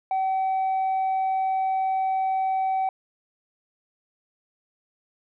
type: tone with tanh clipping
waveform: sine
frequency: 763 Hz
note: G5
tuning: 47 cents flat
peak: -22 dBFS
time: 0.11-2.89 s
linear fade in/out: 2 ms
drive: 1 dB
effects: none